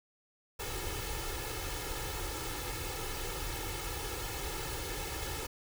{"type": "noise with comb filter", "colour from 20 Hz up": "pink", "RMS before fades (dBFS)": -38, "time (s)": [0.59, 5.47], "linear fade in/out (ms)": 10, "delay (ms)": 2.3, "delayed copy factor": 0.8, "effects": []}